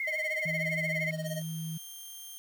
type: tone with vibrato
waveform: sine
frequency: 2093 Hz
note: C7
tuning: in tune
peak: -30 dBFS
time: 0-1.11 s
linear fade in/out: 2 ms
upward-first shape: triangle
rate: 13 Hz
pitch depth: 81 cents each way
type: tone with tremolo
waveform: square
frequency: 623 Hz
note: D#5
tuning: 2 cents sharp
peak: -34 dBFS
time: 0.07-1.42 s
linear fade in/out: 5 ms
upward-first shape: sine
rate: 17 Hz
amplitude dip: 90%
type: tone with pitch glide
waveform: sine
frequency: 163.3 to 161.42 Hz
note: E3 to E3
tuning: -16 to -36 cents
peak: -34 dBFS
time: 0.45-1.78 s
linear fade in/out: 10 ms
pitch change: -20 cents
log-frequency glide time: 0.77-0.98 s
type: tone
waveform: 10% pulse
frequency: 3178 Hz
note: G7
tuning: 23 cents sharp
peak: -35 dBFS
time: 1.26-2.38 s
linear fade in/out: 0 ms
effects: 9-bit